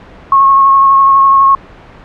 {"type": "tone with vibrato", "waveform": "sine", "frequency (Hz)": 1091, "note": "C#6", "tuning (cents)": -28, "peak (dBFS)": -3, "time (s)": [0.32, 1.55], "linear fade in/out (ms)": 2, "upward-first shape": "triangle", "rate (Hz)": 12, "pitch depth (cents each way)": 19, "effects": ["pink hiss -35 dBFS RMS until 2.04 s", "low-pass 2000 Hz 12 dB/octave"]}